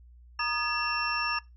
sine tone cluster, 947 / 1227 / 1701 / 2699 / 5440 Hz, A#5 / D#6 / G#6 / E7 / F8, +27 / -25 / +41 / +40 / -46 cents, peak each -35 / -32 / -33 / -33 / -34 dBFS, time 0.39-1.39 s, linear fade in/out 5 ms, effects noise-tail reverb RT60 0.2 s tail -20 dB re dry + added 60 Hz sine -50 dBFS peak until 1.56 s

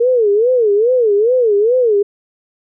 sine tone with vibrato, 454 Hz, A#4, 46 cents flat, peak -9 dBFS, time 0-2.03 s, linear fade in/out 10 ms, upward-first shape sine, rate 2.4 Hz, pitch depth 210 cents each way, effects none

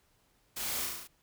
white noise with echo, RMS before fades -38 dBFS, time 0.56-0.86 s, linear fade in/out 10 ms, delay 36 ms, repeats 6, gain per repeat -2 dB, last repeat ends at 1.076 s, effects pink hiss -70 dBFS RMS until 1.22 s

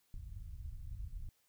pink low-pass noise, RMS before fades -45 dBFS, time 0.14-1.29 s, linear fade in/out 2 ms, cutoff 100 Hz, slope 24 dB/octave, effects white hiss -75 dBFS RMS until 1.48 s

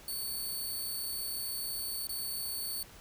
5% pulse tone with dropouts, 4467 Hz, C#8, 12 cents sharp, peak -28 dBFS, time 0.08-2.83 s, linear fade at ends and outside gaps 2 ms, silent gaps 2.071-2.092 s, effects pink hiss -54 dBFS RMS until 3 s

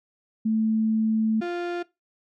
sine / 35% pulse tone pair in turn, 220 / 349.2 Hz, A3 / F4, 0 / 0 cents, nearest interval minor sixth, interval 800 cents, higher second, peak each -20 / -25 dBFS, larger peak first, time 0.45-1.41 / 1.41-1.83 s, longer first, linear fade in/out 10 ms, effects noise-tail reverb RT60 0.2 s tail -19 dB re dry + low-pass 3000 Hz 12 dB/octave

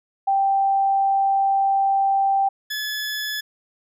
sine / 20% pulse tone pair in turn, 784 / 1713.9 Hz, G5 / A6, 0 / -46 cents, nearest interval octave + major second, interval 1354 cents, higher second, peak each -16 / -20 dBFS, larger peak first, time 0.27-2.49 / 2.7-3.41 s, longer first, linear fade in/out 10 ms, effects none

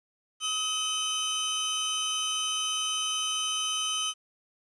sawtooth tone pair together, 1267 / 3043 Hz, D#6 / F#7, +31 / +48 cents, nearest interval octave + minor third, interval 1517 cents, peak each -31 / -25 dBFS, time 0.4-4.14 s, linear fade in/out 50 ms, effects resampled to 22050 Hz + 10-bit

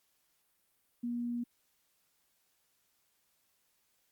sine tone, 239.3 Hz, A#3, 46 cents sharp, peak -33 dBFS, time 1.03-1.44 s, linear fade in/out 10 ms, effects white hiss -75 dBFS RMS until 4.11 s + Opus 48 kbps

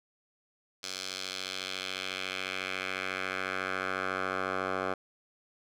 10% pulse tone with band-pass filter sweep, 94 Hz, F#2, 28 cents sharp, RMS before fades -35 dBFS, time 0.83-4.94 s, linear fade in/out 5 ms, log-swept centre 5000 to 1000 Hz, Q 1.6, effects none

